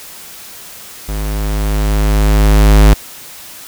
square tone with level ramp, 51.91 Hz, G#1, in tune, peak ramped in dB -18 to -3 dBFS, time 1.08-2.94 s, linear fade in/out 10 ms, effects white hiss -33 dBFS RMS until 3.67 s

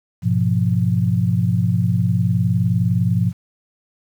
sine chord, F diminished, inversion first, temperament equal, 103.83 / 123.47 / 174.61 Hz, Ab2 / Cb3 / F3, 0 / 0 / 0 cents, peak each -19 dBFS, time 0.22-3.33 s, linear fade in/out 50 ms, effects 8-bit

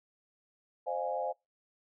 sine chord, F minor seventh, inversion second, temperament equal with one note detuned, 523.3 / 610.2 / 698.5 / 830.6 Hz, C5 / Eb5 / F5 / Ab5, 0 / -34 / 0 / 0 cents, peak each -36 / -38 / -37 / -37 dBFS, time 0.86-1.33 s, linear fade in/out 20 ms, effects noise-tail reverb RT60 0.2 s tail -24 dB re dry

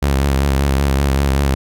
sawtooth tone with vibrato, 68.8 Hz, C#2, 12 cents flat, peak -9 dBFS, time 0.02-1.55 s, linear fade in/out 10 ms, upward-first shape sine, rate 5.2 Hz, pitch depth 52 cents each way, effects none

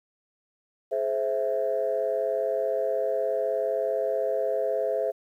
sine chord, Ab augmented, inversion none, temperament equal with one note detuned, 424 / 523.3 / 659.3 Hz, Ab4 / C5 / E5, +36 / 0 / 0 cents, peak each -29 / -27 / -27 dBFS, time 0.91-5.12 s, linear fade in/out 20 ms, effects tanh soft clip ceiling -16 dBFS + 10-bit

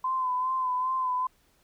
sine tone with vibrato, 1022 Hz, C6, 41 cents flat, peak -25 dBFS, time 0.04-1.27 s, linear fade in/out 5 ms, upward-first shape sine, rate 2.5 Hz, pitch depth 38 cents each way, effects pink hiss -66 dBFS RMS until 1.63 s

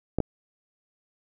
clicks, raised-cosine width 2 ms, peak -11 dBFS, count 2, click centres 0.186 / 0.203 s, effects none

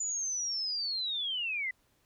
sine linear sweep, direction down, 7040 to 1975.5 Hz, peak -31 dBFS, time 0-1.71 s, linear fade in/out 5 ms, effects pink hiss -71 dBFS RMS until 2.05 s

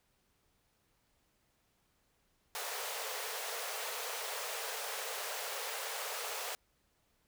pink high-pass noise, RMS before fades -40 dBFS, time 2.55-6.55 s, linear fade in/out 0 ms, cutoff 420 Hz, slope 96 dB/octave, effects pink hiss -75 dBFS RMS until 7.27 s

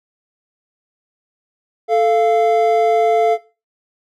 triangle tone pair together, 440 / 691.6 Hz, A4 / F5, 0 / -17 cents, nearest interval minor sixth, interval 783 cents, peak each -12 dBFS, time 1.88-3.38 s, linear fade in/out 50 ms, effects noise-tail reverb RT60 0.3 s tail -17 dB re dry

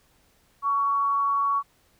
sine tone with amplitude modulation, 1122 Hz, C#6, 21 cents sharp, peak -19 dBFS, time 0.62-1.63 s, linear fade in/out 50 ms, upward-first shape sine, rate 233 Hz, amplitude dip 35%, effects pink hiss -63 dBFS RMS until 1.99 s

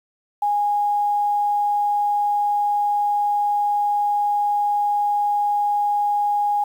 sine tone, 824 Hz, G#5, 14 cents flat, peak -17 dBFS, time 0.42-6.64 s, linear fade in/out 5 ms, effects 8-bit

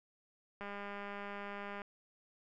click train, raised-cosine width 0.5 ms, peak -30 dBFS, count 245, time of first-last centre 0.61-1.818 s, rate 202 Hz, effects none

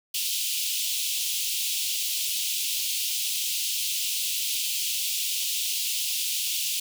pink high-pass noise, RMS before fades -28 dBFS, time 0.14-6.8 s, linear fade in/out 5 ms, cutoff 2700 Hz, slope 48 dB/octave, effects none

